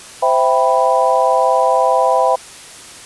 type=chord; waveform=sine; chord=C major seventh; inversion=none; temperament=equal with one note detuned; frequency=517.5 / 659.3 / 784 / 987.8 Hz; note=C5 / E5 / G5 / B5; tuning=-19 / 0 / 0 / 0 cents; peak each=-16 dBFS; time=0.22-2.36 s; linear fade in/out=10 ms; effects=white hiss -36 dBFS RMS until 3.05 s + resampled to 24000 Hz